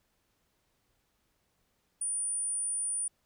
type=tone; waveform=sine; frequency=9397 Hz; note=D9; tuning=in tune; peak=-30 dBFS; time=2.01-3.08 s; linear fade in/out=5 ms; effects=pink hiss -75 dBFS RMS until 3.25 s